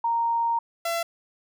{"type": "tone pair in turn", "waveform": ["sine", "sawtooth"], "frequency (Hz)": [929, 675.3], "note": ["A#5", "E5"], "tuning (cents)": [-6, 42], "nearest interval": "tritone", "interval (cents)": 552, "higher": "first", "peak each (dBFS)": -21, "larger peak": "neither", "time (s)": [[0.04, 0.59], [0.85, 1.03]], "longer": "first", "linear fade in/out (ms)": 5, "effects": []}